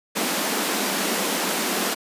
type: high-pass noise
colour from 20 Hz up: pink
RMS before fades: -24 dBFS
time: 0.15-1.95 s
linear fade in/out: 20 ms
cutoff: 180 Hz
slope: 96 dB/octave
effects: resampled to 32000 Hz